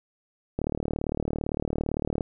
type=click train; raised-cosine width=2 ms; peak=-14 dBFS; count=62; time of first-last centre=0.59-2.208 s; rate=37.7 Hz; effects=none